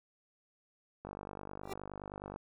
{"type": "click train", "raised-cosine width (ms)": 1, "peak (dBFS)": -29, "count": 66, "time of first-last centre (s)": [1.05, 2.36], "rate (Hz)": 49.6}
{"type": "tone with exponential growth", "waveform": "25% pulse", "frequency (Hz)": 391.8, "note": "G4", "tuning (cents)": -1, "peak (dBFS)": -31, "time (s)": [1.63, 1.73], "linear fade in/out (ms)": 1, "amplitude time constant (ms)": 20}
{"effects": []}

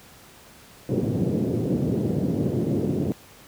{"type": "band-pass noise", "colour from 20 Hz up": "pink", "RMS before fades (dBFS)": -24, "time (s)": [0.89, 3.12], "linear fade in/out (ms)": 0, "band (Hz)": [110, 440], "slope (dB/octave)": 24, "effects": ["pink hiss -49 dBFS RMS until 3.47 s", "high-pass 60 Hz 12 dB/octave"]}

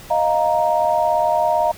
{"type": "chord", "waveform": "sine", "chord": "Eb suspended second", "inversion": "none", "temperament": "just", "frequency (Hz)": [622.3, 700, 933.4], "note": ["Eb5", "F5", "Bb5"], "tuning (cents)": [0, 4, 2], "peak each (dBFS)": -19, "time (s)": [0.1, 1.72], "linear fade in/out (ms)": 10, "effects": ["pink hiss -40 dBFS RMS until 1.77 s"]}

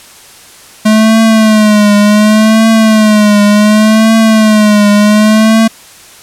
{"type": "tone with vibrato", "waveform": "square", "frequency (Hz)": 214.5, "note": "A3", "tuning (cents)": -44, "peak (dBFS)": -4, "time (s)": [0.85, 5.68], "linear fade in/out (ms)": 10, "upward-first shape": "triangle", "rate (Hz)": 0.68, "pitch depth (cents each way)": 79, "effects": ["white hiss -35 dBFS RMS until 6.22 s", "low-pass 11000 Hz 12 dB/octave"]}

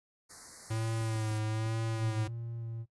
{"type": "band-stop noise", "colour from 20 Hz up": "white", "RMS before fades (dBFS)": -49, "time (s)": [0.29, 1.4], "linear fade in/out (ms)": 20, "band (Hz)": [2100, 4200], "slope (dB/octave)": 96}
{"type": "tone with vibrato", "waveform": "square", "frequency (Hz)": 110.5, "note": "A2", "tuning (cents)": 8, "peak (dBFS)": -32, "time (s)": [0.7, 2.28], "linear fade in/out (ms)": 10, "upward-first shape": "sine", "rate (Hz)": 1.1, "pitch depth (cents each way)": 38}
{"type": "clicks", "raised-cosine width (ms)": 3, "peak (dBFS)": -36, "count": 5, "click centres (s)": [0.732, 1.012, 1.159, 1.315, 1.662]}
{"type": "tone with pitch glide", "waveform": "triangle", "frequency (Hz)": [116.54, 114.67], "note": ["A#2", "A#2"], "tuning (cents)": [0, -28], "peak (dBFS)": -35, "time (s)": [1.94, 2.86], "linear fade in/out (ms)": 50, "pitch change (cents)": -28, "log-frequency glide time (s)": [2.58, 2.65]}
{"effects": ["noise-tail reverb RT60 0.1 s tail -19 dB re dry", "resampled to 24000 Hz"]}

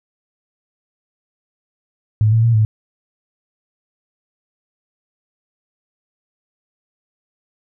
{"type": "tone with pitch steps", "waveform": "sine", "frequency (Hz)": [107.7, 112.8, 116.2, 108.7], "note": ["A2", "A2", "A#2", "A2"], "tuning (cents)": [-37, 44, -5, -21], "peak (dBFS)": -10, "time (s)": [2.21, 2.65], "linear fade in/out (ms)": 0, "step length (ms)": 110, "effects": []}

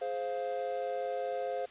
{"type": "chord", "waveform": "triangle", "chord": "F minor", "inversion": "first", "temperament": "just", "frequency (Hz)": [419.1, 523.8, 698.5], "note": ["Ab4", "C5", "F5"], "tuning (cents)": [16, 2, 0], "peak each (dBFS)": [-38, -33, -35], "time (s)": [0.01, 1.66], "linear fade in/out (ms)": 10, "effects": ["white hiss -54 dBFS RMS until 1.7 s", "resampled to 8000 Hz"]}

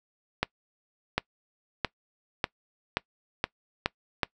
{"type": "accelerating click train", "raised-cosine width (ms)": 0.3, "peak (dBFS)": -8, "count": 8, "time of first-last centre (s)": [0.43, 4.232], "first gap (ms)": 750, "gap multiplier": 0.89, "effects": ["noise-tail reverb RT60 0.1 s tail -23 dB re dry"]}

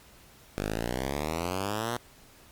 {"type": "exponential sweep", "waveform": "5% pulse", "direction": "up", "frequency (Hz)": [49, 122.9], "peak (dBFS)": -18, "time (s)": [0.58, 1.97], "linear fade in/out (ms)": 0, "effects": ["pink hiss -55 dBFS RMS until 2.51 s", "MP3 96 kbps"]}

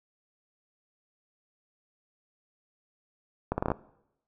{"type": "accelerating click train", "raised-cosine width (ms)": 1, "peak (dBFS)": -13, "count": 7, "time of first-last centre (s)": [3.52, 3.717], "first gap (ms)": 60, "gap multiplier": 0.75, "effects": ["noise-tail reverb RT60 0.8 s tail -20 dB re dry"]}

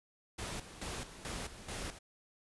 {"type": "noise with tremolo", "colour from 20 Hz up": "pink", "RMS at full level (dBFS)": -41, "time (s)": [0.38, 1.99], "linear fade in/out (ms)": 10, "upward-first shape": "square", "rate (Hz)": 2.3, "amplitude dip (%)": 70, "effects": ["resampled to 24000 Hz"]}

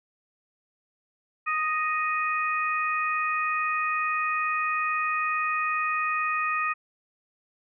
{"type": "harmonic tone", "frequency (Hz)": 622.3, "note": "D#5", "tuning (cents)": 0, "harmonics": [2, 3, 4], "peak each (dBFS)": [-26, -31, -30], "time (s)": [1.46, 6.74], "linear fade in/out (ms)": 20, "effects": []}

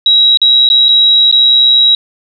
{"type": "tone with dropouts", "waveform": "sine", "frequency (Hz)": 3857, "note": "B7", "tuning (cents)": -42, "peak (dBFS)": -4, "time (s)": [0.06, 1.95], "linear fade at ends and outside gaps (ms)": 2, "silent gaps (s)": [[0.373, 0.416], [0.69, 0.7], [0.885, 0.889], [1.314, 1.325]], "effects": []}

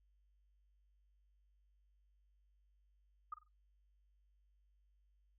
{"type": "tone with echo", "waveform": "sine", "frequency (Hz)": 1236, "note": "D#6", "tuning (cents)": -12, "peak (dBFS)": -40, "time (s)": [3.32, 3.34], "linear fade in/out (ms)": 5, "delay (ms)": 47, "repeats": 3, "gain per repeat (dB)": -12, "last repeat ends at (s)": 3.481, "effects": ["noise-tail reverb RT60 0.2 s tail -23 dB re dry", "added 50 Hz sine -70 dBFS peak until 5.38 s"]}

